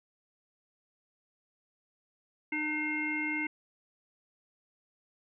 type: harmonic tone with a mistuned harmonic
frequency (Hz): 304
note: D#4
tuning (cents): -40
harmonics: 1 / 3 / 5 / 7 / 9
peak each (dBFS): -35 / -44 / -43 / -32 / -43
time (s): 2.52-3.47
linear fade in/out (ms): 5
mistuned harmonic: 9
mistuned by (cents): -18
effects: none